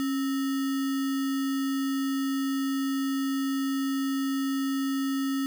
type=tone with sample-and-hold; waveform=sine; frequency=272 Hz; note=C#4; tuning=33 cents flat; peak=-25 dBFS; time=0-5.46 s; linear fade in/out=0 ms; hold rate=1575 Hz; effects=none